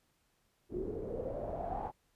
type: noise with low-pass filter sweep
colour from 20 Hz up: pink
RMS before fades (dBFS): -39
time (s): 0.69-1.92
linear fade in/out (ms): 50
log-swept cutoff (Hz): 350 to 860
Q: 7.4
effects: pink hiss -75 dBFS RMS until 2.15 s + resampled to 32000 Hz